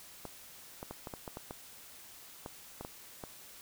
clicks, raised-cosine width 1 ms, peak -27 dBFS, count 12, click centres 0.253 / 0.829 / 0.91 / 1.072 / 1.138 / 1.278 / 1.371 / 1.509 / 2.461 / 2.81 / 2.849 / 3.238 s, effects white hiss -53 dBFS RMS until 3.61 s

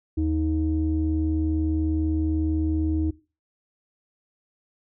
sine tone pair together, 78.85 / 314.8 Hz, D#2 / D#4, +24 / +20 cents, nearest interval 2 octaves, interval 2396 cents, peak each -23 dBFS, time 0.17-3.11 s, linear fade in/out 10 ms, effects noise-tail reverb RT60 0.3 s tail -18 dB re dry + tanh soft clip ceiling -14 dBFS

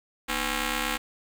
5% pulse ring-modulated tone, 268.8 Hz, C4, 47 cents sharp, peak -12 dBFS, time 0.28-0.98 s, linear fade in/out 20 ms, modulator 572 Hz, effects none

